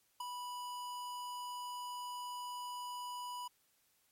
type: tone with ADSR envelope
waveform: square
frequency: 984 Hz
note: B5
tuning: 7 cents flat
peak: -37 dBFS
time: 0.2-3.48 s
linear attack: 6 ms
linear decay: 11 ms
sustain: -5 dB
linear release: 8 ms
effects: white hiss -74 dBFS RMS until 4.11 s + MP3 64 kbps